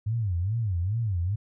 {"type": "tone with vibrato", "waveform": "sine", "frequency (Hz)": 100, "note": "G2", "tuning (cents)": 35, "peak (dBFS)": -24, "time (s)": [0.06, 1.36], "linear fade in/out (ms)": 10, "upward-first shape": "sine", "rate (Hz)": 2.4, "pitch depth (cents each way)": 280, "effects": []}